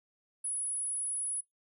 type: tone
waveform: sine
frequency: 10190 Hz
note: D#9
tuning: 40 cents sharp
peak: -32 dBFS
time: 0.44-1.41 s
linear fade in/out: 10 ms
effects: noise-tail reverb RT60 0.2 s tail -25 dB re dry